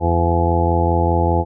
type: harmonic tone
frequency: 85 Hz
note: F2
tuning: 46 cents flat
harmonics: 1 / 2 / 3 / 4 / 5 / 6 / 8 / 9 / 10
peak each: -17 / -24 / -29 / -22 / -27 / -23 / -25 / -27 / -21 dBFS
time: 0-1.45 s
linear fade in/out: 50 ms
effects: none